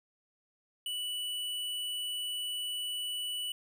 sine tone with tanh clipping, 2960 Hz, F#7, in tune, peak -35 dBFS, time 0.86-3.52 s, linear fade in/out 2 ms, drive 17 dB, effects none

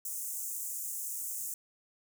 pink high-pass noise, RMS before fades -38 dBFS, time 0.05-1.54 s, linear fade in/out 2 ms, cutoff 6700 Hz, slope 48 dB/octave, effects none

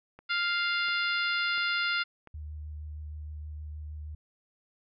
click train, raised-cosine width 0.5 ms, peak -33 dBFS, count 4, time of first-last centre 0.19-2.273 s, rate 1.44 Hz
harmonic tone, 698.5 Hz, F5, in tune, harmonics 2 / 3 / 4 / 5 / 6 / 7, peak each -29 / -33 / -35 / -37 / -39 / -40 dBFS, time 0.29-2.04 s, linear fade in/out 20 ms
sine tone with vibrato, 75.8 Hz, D#2, 45 cents flat, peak -37 dBFS, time 2.34-4.15 s, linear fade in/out 5 ms, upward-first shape sine, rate 6.4 Hz, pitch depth 14 cents each way
effects none

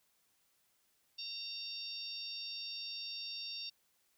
harmonic tone, 920 Hz, A#5, 23 cents flat, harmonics 3 / 4 / 5 / 6, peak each -49 / -47 / -45 / -46 dBFS, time 1.18-3.7 s, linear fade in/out 10 ms, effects white hiss -75 dBFS RMS until 4.17 s

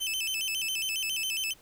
sawtooth tone with vibrato, 2839 Hz, F7, 28 cents sharp, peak -26 dBFS, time 0-1.54 s, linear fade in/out 20 ms, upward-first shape square, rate 7.3 Hz, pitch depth 140 cents each way, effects pink hiss -58 dBFS RMS until 1.61 s

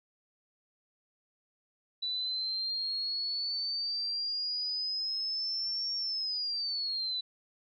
sine exponential two-way sweep, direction up then down, 3957 to 5520 to 3957 Hz, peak -31 dBFS, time 2.02-7.21 s, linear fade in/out 10 ms, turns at 5.95 s, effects none

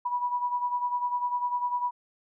sine beating tone pair, 976 / 986 Hz, B5 / B5, -21 / -3 cents, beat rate 10 Hz, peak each -27 / -33 dBFS, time 0.05-1.91 s, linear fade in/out 10 ms, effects none

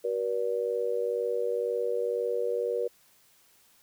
sine tone with amplitude modulation, 479 Hz, A#4, 47 cents sharp, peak -22 dBFS, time 0.04-2.88 s, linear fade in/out 10 ms, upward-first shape sine, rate 102 Hz, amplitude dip 95%, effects white hiss -62 dBFS RMS until 3.82 s

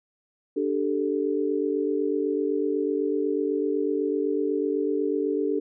sine chord, D suspended fourth, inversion none, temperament equal, 293.7 / 392 / 440 Hz, D4 / G4 / A4, 0 / 0 / 0 cents, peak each -27 dBFS, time 0.56-5.6 s, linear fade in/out 10 ms, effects none

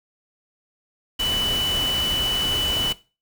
sine tone in noise, 2977 Hz, F#7, 10 cents sharp, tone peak -22 dBFS, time 1.19-2.93 s, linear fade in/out 10 ms, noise pink, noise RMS -29 dBFS, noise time 1.19-2.93 s, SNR +4 dB, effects noise-tail reverb RT60 0.3 s tail -17 dB re dry

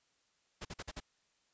pink noise bursts, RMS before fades -43 dBFS, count 5, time 0.61-1.003 s, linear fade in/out 10 ms, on 41 ms, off 47 ms, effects white hiss -75 dBFS RMS until 1.53 s + resampled to 16000 Hz

